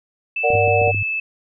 sine tone with pitch glide, 2637 to 2620 Hz, E7 to E7, 0 to -11 cents, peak -20 dBFS, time 0.36-1.2 s, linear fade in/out 5 ms, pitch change -11 cents, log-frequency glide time 0.49-0.75 s
sine chord, Bb augmented, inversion none, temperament equal with one note detuned, 466.2 / 584.6 / 740 Hz, Bb4 / D5 / F#5, 0 / -8 / 0 cents, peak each -19 dBFS, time 0.43-0.92 s, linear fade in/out 20 ms
clicks, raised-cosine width 3 ms, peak -18 dBFS, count 6, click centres 0.504 / 0.553 / 0.678 / 0.817 / 0.877 / 0.946 s
sine tone, 100 Hz, G2, 35 cents sharp, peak -21 dBFS, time 0.53-1.03 s, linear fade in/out 5 ms
effects none

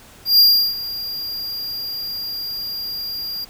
square tone with ADSR envelope, 4790 Hz, D8, 33 cents sharp, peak -8 dBFS, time 0.25-3.45 s, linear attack 140 ms, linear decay 350 ms, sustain -17 dB, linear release 11 ms, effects pink hiss -45 dBFS RMS until 3.49 s

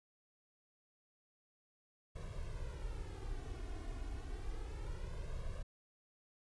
brown noise with flanger, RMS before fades -43 dBFS, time 2.15-5.63 s, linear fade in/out 10 ms, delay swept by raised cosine 1.8 to 2.79 ms, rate 0.29 Hz, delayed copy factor +0.8, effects resampled to 24000 Hz

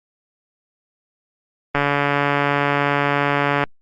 click train, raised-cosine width 0.5 ms, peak -3 dBFS, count 271, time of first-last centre 1.75-3.638 s, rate 143 Hz, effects Opus 32 kbps

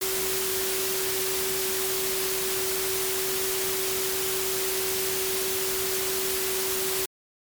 sine tone in noise, 380 Hz, F#4, 46 cents sharp, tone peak -30 dBFS, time 0.01-7.06 s, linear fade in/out 10 ms, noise white, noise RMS -28 dBFS, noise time 0.01-7.06 s, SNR -5 dB, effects MP3 96 kbps

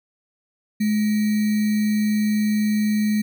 sine tone with sample-and-hold, 212 Hz, G#3, 36 cents sharp, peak -17 dBFS, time 0.8-3.22 s, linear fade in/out 10 ms, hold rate 2100 Hz, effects none

